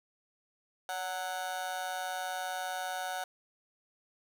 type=tone with amplitude modulation; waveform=30% pulse; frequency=740 Hz; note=F#5; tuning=in tune; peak=-28 dBFS; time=0.89-3.24 s; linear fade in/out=2 ms; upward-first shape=sine; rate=175 Hz; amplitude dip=85%; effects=none